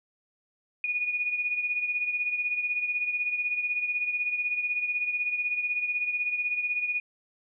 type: beating tone pair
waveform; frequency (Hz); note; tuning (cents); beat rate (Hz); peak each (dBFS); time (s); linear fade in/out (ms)
sine; 2455 / 2471; D#7 / D#7; -24 / -13; 16; -27 / -34; 0.84-7; 2
effects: none